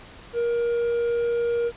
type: tone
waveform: triangle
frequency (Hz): 471.9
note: A#4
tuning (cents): +21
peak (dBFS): -19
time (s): 0.33-1.72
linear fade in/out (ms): 50
effects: pink hiss -45 dBFS RMS until 1.76 s + resampled to 8000 Hz